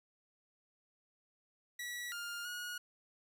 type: tone with pitch steps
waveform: sawtooth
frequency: 1939 / 1408 / 1447 Hz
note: B6 / F6 / F#6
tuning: -32 / +14 / -39 cents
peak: -37 dBFS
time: 1.79-2.78 s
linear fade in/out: 5 ms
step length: 330 ms
effects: none